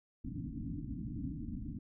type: low-pass noise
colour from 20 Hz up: white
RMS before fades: -41 dBFS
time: 0.24-1.79 s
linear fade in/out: 5 ms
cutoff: 300 Hz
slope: 96 dB/octave
effects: none